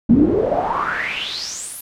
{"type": "noise with band-pass filter sweep", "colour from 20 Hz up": "brown", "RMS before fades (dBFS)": -19, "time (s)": [0.09, 1.81], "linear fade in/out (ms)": 5, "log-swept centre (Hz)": [220, 12000], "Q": 7.6, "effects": []}